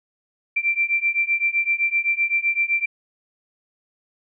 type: beating tone pair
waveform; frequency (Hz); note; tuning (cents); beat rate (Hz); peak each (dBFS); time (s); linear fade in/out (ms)
sine; 2349 / 2356.8; D7 / D7; 0 / +6; 7.8; -22 / -21; 0.56-2.86; 10
effects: none